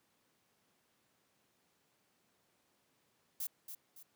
violet noise with echo, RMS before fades -39 dBFS, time 3.4-3.47 s, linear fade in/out 5 ms, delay 280 ms, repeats 2, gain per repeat -8 dB, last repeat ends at 4.03 s, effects pink hiss -75 dBFS RMS until 4.15 s + high-pass 150 Hz 12 dB/octave

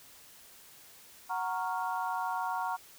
sine chord, Gb major seventh, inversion none, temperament equal with one note detuned, 740 / 932.3 / 1104.9 / 1396.9 Hz, Gb5 / Bb5 / Db6 / F6, 0 / 0 / -6 / 0 cents, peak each -36 / -34 / -38 / -40 dBFS, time 1.29-2.77 s, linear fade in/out 20 ms, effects white hiss -55 dBFS RMS until 2.98 s

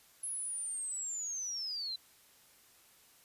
sine linear sweep, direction down, 10740 to 3982 Hz, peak -36 dBFS, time 0.23-1.96 s, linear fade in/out 5 ms, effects white hiss -63 dBFS RMS until 3.24 s + resampled to 32000 Hz

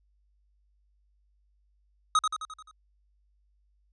square tone with echo, 1263 Hz, D#6, 26 cents sharp, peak -20 dBFS, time 2.15-2.19 s, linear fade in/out 2 ms, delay 87 ms, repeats 6, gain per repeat -5 dB, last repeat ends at 2.712 s, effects added 50 Hz sine -65 dBFS peak until 3.92 s + resampled to 22050 Hz

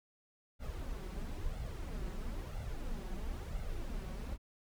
brown noise with flanger, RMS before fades -40 dBFS, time 0.59-4.38 s, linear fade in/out 50 ms, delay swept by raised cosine 1.4 to 5.4 ms, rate 1 Hz, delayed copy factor +0.6, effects none

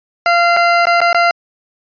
20% pulse tone with dropouts, 690 Hz, F5, 21 cents flat, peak -4 dBFS, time 0.26-1.31 s, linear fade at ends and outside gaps 1 ms, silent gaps 0.566-0.57 / 0.855-0.869 / 1.005-1.015 / 1.13-1.146 s, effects resampled to 11025 Hz

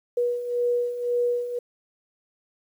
sine beating tone pair, 482.7 / 484.6 Hz, B4 / B4, -40 / -33 cents, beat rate 1.9 Hz, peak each -29 / -23 dBFS, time 0.17-1.59 s, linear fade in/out 5 ms, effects 9-bit

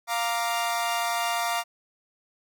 sawtooth chord, Bb major, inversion second, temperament equal, 698.5 / 932.3 / 1174.7 Hz, F5 / Bb5 / D6, 0 / 0 / 0 cents, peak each -24 / -26 / -28 dBFS, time 0.07-1.64 s, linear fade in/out 50 ms, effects none

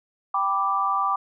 sine chord, G major, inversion none, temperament equal, 784 / 987.8 / 1174.7 Hz, G5 / B5 / D6, 0 / 0 / 0 cents, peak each -27 / -28 / -22 dBFS, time 0.34-1.16 s, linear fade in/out 5 ms, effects none

